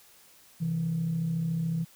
sine tone pair together, 130.94 / 164.81 Hz, C3 / E3, +2 / 0 cents, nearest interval major third, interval 398 cents, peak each -35 / -26 dBFS, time 0.6-1.85 s, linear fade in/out 20 ms, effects tanh soft clip ceiling -21 dBFS + white hiss -57 dBFS RMS until 1.95 s

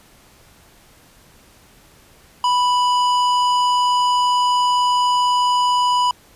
sine tone with hard clipping, 987.8 Hz, B5, in tune, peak -16 dBFS, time 2.44-6.11 s, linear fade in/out 2 ms, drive 12 dB, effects pink hiss -50 dBFS RMS until 6.35 s + resampled to 32000 Hz

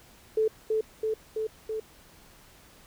sine tone with echo, 437.3 Hz, A4, 11 cents flat, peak -21 dBFS, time 0.37-0.48 s, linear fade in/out 5 ms, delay 330 ms, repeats 4, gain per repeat -2 dB, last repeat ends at 1.8 s, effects pink hiss -55 dBFS RMS until 2.86 s

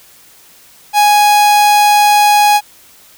45% pulse tone, 830.6 Hz, G#5, in tune, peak -6 dBFS, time 0.93-2.61 s, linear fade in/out 50 ms, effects white hiss -43 dBFS RMS until 3.17 s

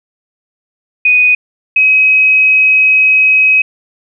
sine tone pair in turn, 2489 / 2540 Hz, D#7 / D#7, 0 / +35 cents, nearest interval unison, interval 35 cents, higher second, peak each -5 dBFS, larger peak neither, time 1.05-1.35 / 1.76-3.62 s, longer second, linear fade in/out 5 ms, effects none

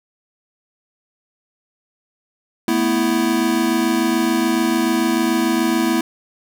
square chord, A suspended second, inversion none, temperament equal, 220 / 246.9 / 329.6 Hz, A3 / B3 / E4, 0 / 0 / 0 cents, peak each -23 / -21 / -19 dBFS, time 2.68-6.01 s, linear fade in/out 2 ms, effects none

